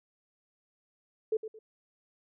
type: tone with echo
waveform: sine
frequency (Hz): 437.3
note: A4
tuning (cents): -11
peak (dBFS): -25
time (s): 1.32-1.37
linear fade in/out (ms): 5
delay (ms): 110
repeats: 2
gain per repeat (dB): -11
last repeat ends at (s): 1.59
effects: none